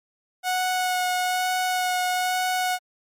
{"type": "tone with vibrato", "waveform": "sawtooth", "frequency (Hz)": 733, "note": "F#5", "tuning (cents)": -16, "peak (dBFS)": -18, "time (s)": [0.43, 2.79], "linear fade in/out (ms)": 50, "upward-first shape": "sine", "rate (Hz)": 1.1, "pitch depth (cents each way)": 11, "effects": ["MP3 64 kbps"]}